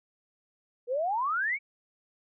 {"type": "exponential sweep", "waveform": "sine", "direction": "up", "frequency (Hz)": [466.2, 2325], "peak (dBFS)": -26, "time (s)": [0.87, 1.59], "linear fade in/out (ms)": 50, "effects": []}